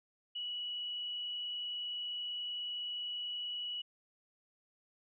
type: tone with frequency modulation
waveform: sine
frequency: 2935 Hz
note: F#7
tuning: 15 cents flat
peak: -37 dBFS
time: 0.35-3.82 s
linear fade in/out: 10 ms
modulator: 30.5 Hz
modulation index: 0.78
effects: none

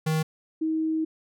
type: tone pair in turn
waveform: square / sine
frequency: 157.5 / 317.6 Hz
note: D#3 / D#4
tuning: +21 / +36 cents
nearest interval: octave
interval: 1215 cents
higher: second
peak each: -23 dBFS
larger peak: neither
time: 0.06-0.23 / 0.61-1.05 s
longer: second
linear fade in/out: 10 ms
effects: none

